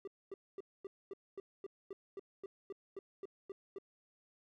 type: tone bursts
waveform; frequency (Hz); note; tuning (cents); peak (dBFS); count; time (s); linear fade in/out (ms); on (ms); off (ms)
triangle; 391.9; G4; 0; -40; 15; 0.05-3.785; 2; 25; 240
effects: none